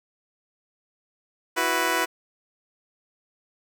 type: chord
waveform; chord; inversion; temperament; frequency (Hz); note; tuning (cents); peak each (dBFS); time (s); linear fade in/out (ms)
10% pulse; E suspended second; none; just; 329.6 / 370.8 / 494.4; E4 / F#4 / B4; 0 / +4 / +2; -19; 1.56-2.06; 20
effects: none